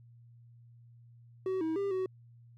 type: tone with pitch steps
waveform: triangle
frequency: 377.2 / 320.4 / 397.6 / 375.1 Hz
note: F#4 / E4 / G4 / F#4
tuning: +33 / -49 / +25 / +24 cents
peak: -28 dBFS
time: 1.46-2.06 s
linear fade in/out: 2 ms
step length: 150 ms
effects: added 118 Hz sine -54 dBFS peak until 2.57 s

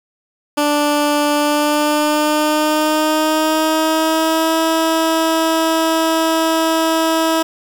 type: tone with pitch glide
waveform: 15% pulse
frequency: 293.7 to 324 Hz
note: D4 to E4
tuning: 0 to -30 cents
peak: -7 dBFS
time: 0.57-7.43 s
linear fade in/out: 10 ms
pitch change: +170 cents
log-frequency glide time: 1.34-4.59 s
effects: 7-bit

